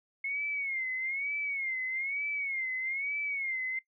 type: tone with vibrato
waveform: sine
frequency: 2169 Hz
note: C#7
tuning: 38 cents flat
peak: -31 dBFS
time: 0.24-3.79 s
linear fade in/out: 5 ms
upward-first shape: sine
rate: 1.1 Hz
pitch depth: 110 cents each way
effects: noise-tail reverb RT60 0.1 s tail -18 dB re dry